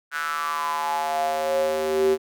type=tone with high-pass filter sweep; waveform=square; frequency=77.78 Hz; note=D#2; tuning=in tune; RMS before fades=-24 dBFS; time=0.11-2.18 s; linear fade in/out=50 ms; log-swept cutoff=1500 to 360 Hz; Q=7.3; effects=none